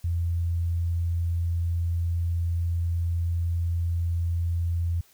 sine tone, 85.1 Hz, F2, 44 cents flat, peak -23 dBFS, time 0.04-5.01 s, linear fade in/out 5 ms, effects white hiss -59 dBFS RMS until 5.13 s

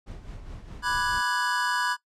brown noise with tremolo, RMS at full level -38 dBFS, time 0.06-1.22 s, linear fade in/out 20 ms, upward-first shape sine, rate 4.8 Hz, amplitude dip 55%
square chord, G# half-diminished seventh, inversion first, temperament equal, 987.8 / 1174.7 / 1480 / 1661.2 Hz, B5 / D6 / F#6 / G#6, 0 / 0 / 0 / 0 cents, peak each -29 / -35 / -31 / -29 dBFS, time 0.82-1.97 s, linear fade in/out 50 ms
effects noise-tail reverb RT60 0.1 s tail -19 dB re dry + low-pass 8000 Hz 12 dB/octave

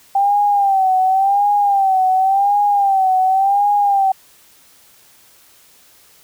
sine tone with vibrato, 784 Hz, G5, in tune, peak -11 dBFS, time 0.15-4.12 s, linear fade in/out 5 ms, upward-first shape sine, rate 0.91 Hz, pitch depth 81 cents each way, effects white hiss -49 dBFS RMS until 6.23 s

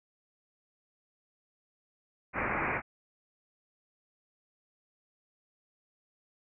white low-pass noise, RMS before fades -32 dBFS, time 2.33-2.82 s, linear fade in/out 50 ms, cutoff 2400 Hz, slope 96 dB/octave, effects none

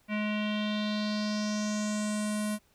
square tone with low-pass filter sweep, 210.8 Hz, G#3, 26 cents sharp, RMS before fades -31 dBFS, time 0.08-2.59 s, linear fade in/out 50 ms, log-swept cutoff 2400 to 11000 Hz, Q 4, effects pink hiss -67 dBFS RMS until 2.74 s

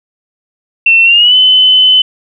sine tone with pitch glide, 2699 to 3030 Hz, E7 to F#7, +40 to +40 cents, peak -3 dBFS, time 0.86-2.02 s, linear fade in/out 5 ms, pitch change +200 cents, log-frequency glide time 1.04-1.36 s, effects none

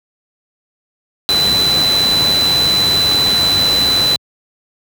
sine tone in noise, 4003 Hz, B7, 23 cents sharp, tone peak -11 dBFS, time 1.29-4.16 s, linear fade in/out 0 ms, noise pink, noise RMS -20 dBFS, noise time 1.29-4.16 s, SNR +6 dB, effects high-pass 80 Hz 12 dB/octave

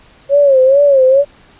sine tone with vibrato, 546 Hz, C#5, 26 cents flat, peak -5 dBFS, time 0.29-1.25 s, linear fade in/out 50 ms, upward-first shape sine, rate 2.3 Hz, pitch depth 100 cents each way, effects pink hiss -45 dBFS RMS until 1.59 s + resampled to 8000 Hz

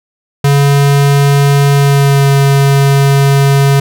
square tone with pitch glide, 141.1 to 139 Hz, C#3 to C#3, +31 to +5 cents, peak -6 dBFS, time 0.44-3.8 s, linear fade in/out 5 ms, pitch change -26 cents, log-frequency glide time 1.73-2.28 s, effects none

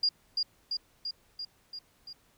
sine tone with echo, 4825 Hz, D8, 46 cents sharp, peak -23 dBFS, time 0.03-0.09 s, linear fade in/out 5 ms, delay 340 ms, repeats 6, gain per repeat -3 dB, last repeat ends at 2.13 s, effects pink hiss -66 dBFS RMS until 2.37 s

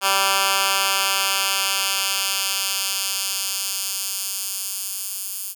10% pulse tone with high-pass filter sweep, 194.9 Hz, G3, 10 cents flat, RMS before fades -23 dBFS, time 0.01-5.55 s, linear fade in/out 50 ms, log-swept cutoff 1200 to 10000 Hz, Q 0.7, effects none

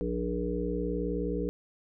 harmonic tone, 59.5 Hz, A#1, 36 cents sharp, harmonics 1 / 3 / 5 / 7 / 8, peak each -35 / -35 / -35 / -35 / -35 dBFS, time 0.01-1.49 s, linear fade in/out 0 ms, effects none

